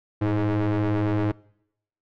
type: ring-modulated tone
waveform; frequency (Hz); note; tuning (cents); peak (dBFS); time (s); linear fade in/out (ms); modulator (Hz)
40% pulse; 103.83; G#2; 0; -17; 0.21-1.32; 10; 212
effects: noise-tail reverb RT60 0.8 s tail -24 dB re dry + low-pass 2000 Hz 12 dB/octave